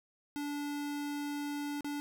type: tone with dropouts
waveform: square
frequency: 290 Hz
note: D4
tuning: 22 cents flat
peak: -36 dBFS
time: 0.36-2 s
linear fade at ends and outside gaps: 0 ms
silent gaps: 1.808-1.845 s
effects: none